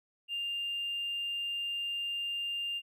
sine tone with hard clipping, 2800 Hz, F7, 4 cents sharp, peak -33 dBFS, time 0.28-2.82 s, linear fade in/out 50 ms, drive 1 dB, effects none

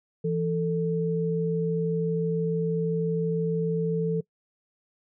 sine tone pair together, 166.12 / 443.5 Hz, E3 / A4, +14 / +14 cents, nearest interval octave + perfect fourth, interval 1700 cents, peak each -26 dBFS, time 0.24-4.21 s, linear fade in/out 10 ms, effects noise-tail reverb RT60 0.1 s tail -22 dB re dry

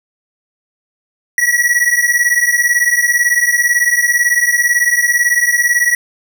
square beating tone pair, 1920 / 1938 Hz, B6 / B6, -49 / -33 cents, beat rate 18 Hz, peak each -14 dBFS, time 1.38-5.95 s, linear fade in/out 2 ms, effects none

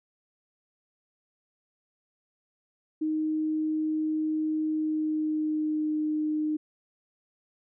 sine tone with pitch glide, 311.1 to 306.3 Hz, D#4 to D#4, 0 to -27 cents, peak -25 dBFS, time 3.01-6.57 s, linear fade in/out 10 ms, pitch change -27 cents, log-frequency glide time 4.68-5.98 s, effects none

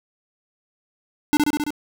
square tone with echo, 296.1 Hz, D4, 14 cents sharp, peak -14 dBFS, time 1.33-1.37 s, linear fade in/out 0 ms, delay 67 ms, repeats 5, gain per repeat -2 dB, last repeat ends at 1.705 s, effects none

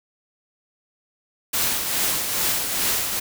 white noise with tremolo, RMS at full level -21 dBFS, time 1.53-3.2 s, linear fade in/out 10 ms, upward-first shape triangle, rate 2.4 Hz, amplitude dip 50%, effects none

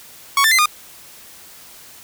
sawtooth tone with pitch steps, 1114 / 1776 / 2063 / 1221 Hz, C#6 / A6 / C7 / D#6, +8 / +16 / -25 / -33 cents, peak -8 dBFS, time 0.37-0.658 s, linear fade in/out 2 ms, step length 72 ms, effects white hiss -42 dBFS RMS until 2.03 s

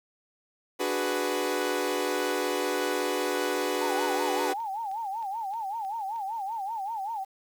sawtooth chord, G# half-diminished seventh, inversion second, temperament equal, 293.7 / 370 / 415.3 / 493.9 Hz, D4 / F#4 / G#4 / B4, 0 / 0 / 0 / 0 cents, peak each -30 / -27 / -30 / -27 dBFS, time 0.79-4.54 s, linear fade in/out 20 ms
sine tone with vibrato, 842 Hz, G#5, 24 cents sharp, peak -30 dBFS, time 3.8-7.25 s, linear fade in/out 20 ms, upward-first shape sine, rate 5.2 Hz, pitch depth 170 cents each way
click train, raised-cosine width 0.2 ms, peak -36 dBFS, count 8, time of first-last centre 3.98-6.161 s, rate 3.21 Hz
effects 9-bit

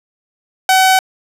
sawtooth tone, 756 Hz, F#5, 37 cents sharp, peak -4 dBFS, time 0.69-0.99 s, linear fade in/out 2 ms, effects resampled to 32000 Hz + 7-bit

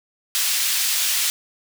pink high-pass noise, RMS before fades -21 dBFS, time 0.35-1.3 s, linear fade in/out 0 ms, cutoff 3000 Hz, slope 12 dB/octave, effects none

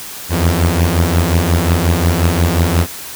sawtooth beating tone pair, 82.2 / 87.8 Hz, E2 / F2, -4 / +10 cents, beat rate 5.6 Hz, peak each -10 dBFS, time 0.29-2.87 s, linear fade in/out 50 ms, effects white hiss -29 dBFS RMS until 3.15 s

